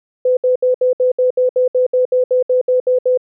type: tone bursts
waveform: sine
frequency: 505 Hz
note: B4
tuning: 39 cents sharp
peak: -10 dBFS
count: 16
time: 0.25-3.175 s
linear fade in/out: 5 ms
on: 120 ms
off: 67 ms
effects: none